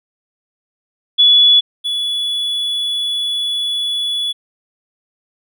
sine / triangle tone pair in turn, 3415 / 3415 Hz, G#7 / G#7, +48 / +48 cents, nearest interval unison, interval 0 cents, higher neither, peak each -6 / -15 dBFS, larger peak first, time 1.18-1.61 / 1.84-4.33 s, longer second, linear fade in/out 20 ms, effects none

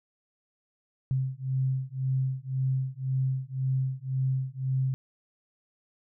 sine beating tone pair, 130.81 / 132.71 Hz, C3 / C3, 0 / +25 cents, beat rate 1.9 Hz, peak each -29 / -29 dBFS, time 1.11-4.94 s, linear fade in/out 0 ms, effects none

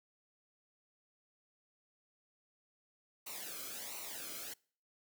white noise with flanger, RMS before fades -45 dBFS, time 3.26-4.54 s, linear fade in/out 10 ms, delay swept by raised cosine 0.59 to 1.11 ms, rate 1.4 Hz, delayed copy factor -0.75, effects noise-tail reverb RT60 0.5 s tail -26 dB re dry

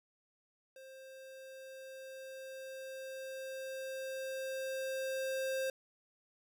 square tone with level ramp, 529 Hz, C5, 19 cents sharp, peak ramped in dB -52 to -34 dBFS, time 0.76-5.7 s, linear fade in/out 2 ms, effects none

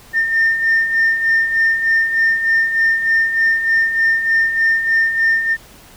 sine beating tone pair, 1808 / 1811.3 Hz, A6 / A6, +47 / +50 cents, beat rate 3.3 Hz, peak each -19 / -12 dBFS, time 0.13-5.57 s, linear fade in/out 50 ms, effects tanh soft clip ceiling -8 dBFS + pink hiss -43 dBFS RMS until 5.96 s

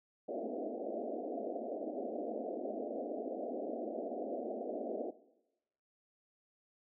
white band-pass noise, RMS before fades -40 dBFS, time 0.28-5.11 s, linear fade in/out 10 ms, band 220 to 710 Hz, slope 96 dB/octave, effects noise-tail reverb RT60 0.9 s tail -17 dB re dry

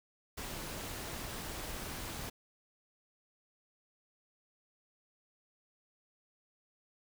pink noise with amplitude modulation, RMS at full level -40 dBFS, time 0.37-2.3 s, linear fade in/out 10 ms, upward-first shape sine, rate 257 Hz, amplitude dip 45%, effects none

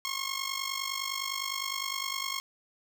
10% pulse tone with amplitude modulation, 1082 Hz, C#6, 42 cents flat, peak -20 dBFS, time 0.05-2.4 s, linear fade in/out 0 ms, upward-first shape sine, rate 49.8 Hz, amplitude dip 75%, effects none

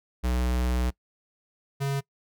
square tone pair in turn, 61.74 / 138.6 Hz, B1 / C#3, 0 / 0 cents, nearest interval octave + major second, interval 1400 cents, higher second, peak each -24 / -26 dBFS, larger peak first, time 0.23-0.91 / 1.8-2.01 s, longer first, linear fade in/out 20 ms, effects noise-tail reverb RT60 0.1 s tail -23 dB re dry

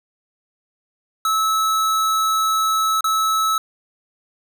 square tone with dropouts, 1300 Hz, E6, 24 cents flat, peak -17 dBFS, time 1.25-3.58 s, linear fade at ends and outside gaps 2 ms, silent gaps 3.008-3.042 s, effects none

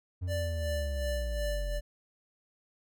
triangle linear sweep, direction down, 91.4 to 40.86 Hz, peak -29 dBFS, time 0.21-1.81 s, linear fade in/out 20 ms
square tone with tremolo, 587.3 Hz, D5, in tune, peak -33 dBFS, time 0.27-1.81 s, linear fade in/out 50 ms, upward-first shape sine, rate 2.7 Hz, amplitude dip 60%
effects none

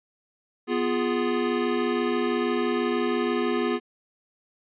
square chord, F diminished, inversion second, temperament equal, 246.9 / 349.2 / 415.3 Hz, Cb4 / F4 / Ab4, 0 / 0 / 0 cents, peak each -28 dBFS, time 0.67-3.8 s, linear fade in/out 50 ms, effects resampled to 8000 Hz

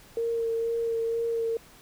sine tone with vibrato, 459.6 Hz, A#4, 25 cents flat, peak -25 dBFS, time 0.17-1.57 s, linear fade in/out 2 ms, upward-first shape sine, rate 2.1 Hz, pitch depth 15 cents each way, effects pink hiss -53 dBFS RMS until 1.81 s

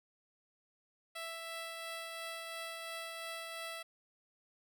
10% pulse tone with tremolo, 661 Hz, E5, 5 cents sharp, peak -32 dBFS, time 1.15-3.83 s, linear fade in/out 10 ms, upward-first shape triangle, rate 2.9 Hz, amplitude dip 30%, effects none

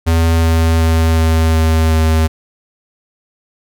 square tone with pitch steps, 82.41 / 81.89 / 81.37 / 80.85 / 80.34 / 79.83 Hz, E2 / E2 / E2 / E2 / E2 / D#2, 0 / -11 / -22 / -33 / -44 / +45 cents, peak -10 dBFS, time 0.06-2.28 s, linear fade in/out 20 ms, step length 370 ms, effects none

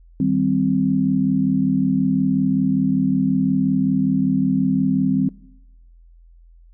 sine chord, C minor, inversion first, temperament just, 156.98 / 196.22 / 261.6 Hz, Eb3 / G3 / C4, +16 / +2 / 0 cents, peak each -23 / -20 / -18 dBFS, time 0.2-5.29 s, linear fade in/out 2 ms, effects noise-tail reverb RT60 0.9 s tail -22 dB re dry + added 42 Hz sine -45 dBFS peak until 6.73 s

